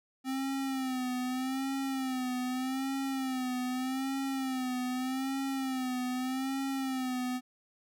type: tone with vibrato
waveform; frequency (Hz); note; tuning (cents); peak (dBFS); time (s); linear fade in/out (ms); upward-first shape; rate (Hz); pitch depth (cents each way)
square; 260.8; C4; -5; -32; 0.24-7.41; 50; sine; 0.82; 68
effects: none